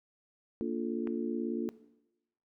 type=chord; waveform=sine; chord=Bb major seventh; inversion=none; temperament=just; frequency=233.1 / 291.4 / 349.6 / 437 Hz; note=Bb3 / D4 / F4 / A4; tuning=0 / -13 / +2 / -12 cents; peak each=-35 / -37 / -36 / -40 dBFS; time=0.61-1.69 s; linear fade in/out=0 ms
type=click; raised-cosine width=0.5 ms; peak=-30 dBFS; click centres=1.073 s
effects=noise-tail reverb RT60 0.9 s tail -18 dB re dry